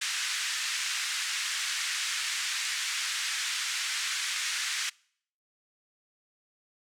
pink band-pass noise, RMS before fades -32 dBFS, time 0.01-4.9 s, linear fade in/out 10 ms, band 1600 to 8400 Hz, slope 24 dB/octave, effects noise-tail reverb RT60 0.6 s tail -25 dB re dry

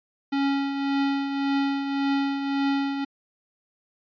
square tone with tremolo, 277.2 Hz, C#4, in tune, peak -21 dBFS, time 0.32-3.05 s, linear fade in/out 10 ms, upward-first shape triangle, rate 1.8 Hz, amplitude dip 55%, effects resampled to 11025 Hz

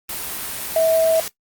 sine tone in noise, 649 Hz, E5, 27 cents flat, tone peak -13 dBFS, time 0.76-1.2 s, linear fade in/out 2 ms, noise white, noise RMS -28 dBFS, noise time 0.09-1.28 s, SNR +12 dB, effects noise-tail reverb RT60 0.1 s tail -17 dB re dry + Opus 32 kbps

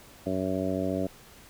harmonic tone, 94.2 Hz, F#2, 32 cents sharp, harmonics 1 / 2 / 3 / 4 / 5 / 6 / 7, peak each -37 / -33 / -31 / -36 / -37 / -34 / -35 dBFS, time 0.26-1.07 s, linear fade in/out 5 ms, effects pink hiss -52 dBFS RMS until 1.49 s

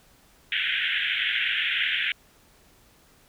white band-pass noise, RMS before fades -26 dBFS, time 0.52-2.12 s, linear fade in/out 2 ms, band 1500 to 3400 Hz, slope 96 dB/octave, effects pink hiss -58 dBFS RMS until 3.28 s

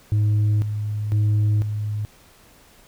sine tone with tremolo, 105.4 Hz, G#2, 26 cents sharp, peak -13 dBFS, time 0.12-2.05 s, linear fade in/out 0 ms, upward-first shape square, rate 1 Hz, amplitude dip 65%, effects tanh soft clip ceiling -15 dBFS + pink hiss -52 dBFS RMS until 2.87 s

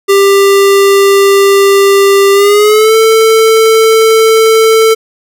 square tone with pitch glide, 395.9 to 444.4 Hz, G4 to A4, +17 to +17 cents, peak -4 dBFS, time 0.08-4.95 s, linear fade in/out 20 ms, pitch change +200 cents, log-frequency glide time 2.33-2.95 s, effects none

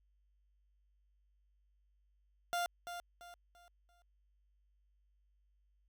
30% pulse tone with echo, 698.5 Hz, F5, in tune, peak -31 dBFS, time 2.53-2.66 s, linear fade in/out 0 ms, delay 340 ms, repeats 4, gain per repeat -9 dB, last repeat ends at 4.02 s, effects added 50 Hz sine -70 dBFS peak until 5.88 s

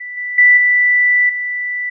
sine tone with level steps, 1975.5 Hz, B6, in tune, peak -25 / -20 / -5 / -9 / -18 dBFS, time 0-1.9 s, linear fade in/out 10 ms, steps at 0.17 / 0.38 / 0.57 / 1.29 s, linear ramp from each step 5 ms, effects none

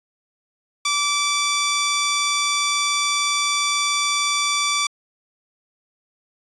10% pulse tone, 1161 Hz, D6, 20 cents flat, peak -10 dBFS, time 0.85-4.87 s, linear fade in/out 5 ms, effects resampled to 22050 Hz

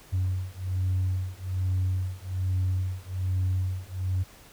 sine beating tone pair, 92.2 / 93.4 Hz, F#2 / F#2, -6 / +17 cents, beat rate 1.2 Hz, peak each -27 dBFS, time 0.12-4.24 s, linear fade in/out 20 ms, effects tanh soft clip ceiling -20 dBFS + pink hiss -52 dBFS RMS until 4.52 s

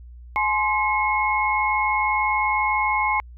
sine tone cluster, 847 / 1045 / 2173 Hz, G#5 / C6 / C#7, +34 / -2 / -35 cents, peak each -23 dBFS, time 0.36-3.2 s, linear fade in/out 0 ms, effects added 60 Hz sine -39 dBFS peak until 3.37 s

